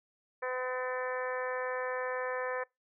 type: harmonic tone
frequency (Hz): 254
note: B3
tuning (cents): +49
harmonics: 2 / 3 / 4 / 5 / 6 / 7 / 8 / 9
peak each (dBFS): -35 / -45 / -40 / -44 / -46 / -40 / -51 / -50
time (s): 0.42-2.64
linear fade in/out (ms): 10
effects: noise-tail reverb RT60 0.2 s tail -24 dB re dry